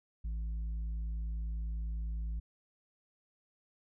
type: tone with tanh clipping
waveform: triangle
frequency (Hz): 55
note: A1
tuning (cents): 0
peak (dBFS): -35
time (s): 0.24-2.4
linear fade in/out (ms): 10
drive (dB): 9
effects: none